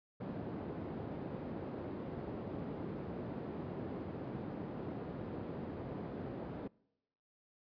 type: band-pass noise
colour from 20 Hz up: white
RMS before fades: -43 dBFS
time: 0.2-6.68 s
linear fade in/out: 10 ms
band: 100 to 370 Hz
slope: 12 dB/octave
effects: noise-tail reverb RT60 0.9 s tail -25 dB re dry + resampled to 11025 Hz